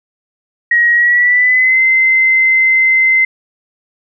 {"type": "tone with pitch glide", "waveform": "sine", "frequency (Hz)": [1895, 2067], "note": ["A#6", "C7"], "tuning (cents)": [28, -22], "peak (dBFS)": -7, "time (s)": [0.71, 3.25], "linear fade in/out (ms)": 5, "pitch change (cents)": 150, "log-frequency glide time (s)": [0.94, 1.81], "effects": []}